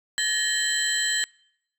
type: tone cluster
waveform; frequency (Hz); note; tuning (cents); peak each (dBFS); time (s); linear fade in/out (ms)
sine; 1725 / 1876 / 3121 / 4069 / 7750; A6 / A#6 / G7 / C8 / B8; -35 / +11 / -8 / -49 / -34; -27 / -29 / -27 / -29 / -27; 0.18-1.24; 0
effects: noise-tail reverb RT60 0.8 s tail -26 dB re dry + tanh soft clip ceiling -16 dBFS